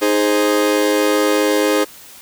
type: chord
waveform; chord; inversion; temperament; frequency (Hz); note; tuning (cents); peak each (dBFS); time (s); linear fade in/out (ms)
40% pulse; Ab major; second; equal; 311.1 / 415.3 / 523.3; Eb4 / Ab4 / C5; 0 / 0 / 0; -17; 0.01-1.85; 20
effects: white hiss -40 dBFS RMS until 2.21 s